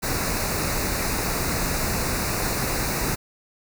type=band-stop noise; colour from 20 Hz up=pink; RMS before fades=-25 dBFS; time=0.02-3.16 s; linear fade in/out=20 ms; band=2700 to 3800 Hz; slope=96 dB/octave; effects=none